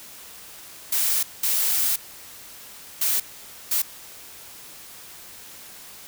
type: noise bursts at uneven times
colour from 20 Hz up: blue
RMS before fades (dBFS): -22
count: 4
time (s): 0.92-1.23 / 1.43-1.96 / 3.01-3.2 / 3.71-3.82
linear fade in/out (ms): 5
effects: white hiss -43 dBFS RMS until 6.07 s